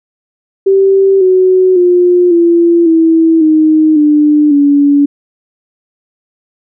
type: tone with pitch steps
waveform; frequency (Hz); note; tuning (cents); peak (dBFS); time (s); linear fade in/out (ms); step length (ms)
sine; 388.4 / 371.7 / 355.8 / 340.5 / 325.9 / 311.9 / 298.5 / 285.6; G4 / F#4 / F4 / F4 / E4 / D#4 / D4 / D4; -16 / +8 / +32 / -44 / -20 / +4 / +28 / -48; -4; 0.66-5.06; 10; 550
effects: none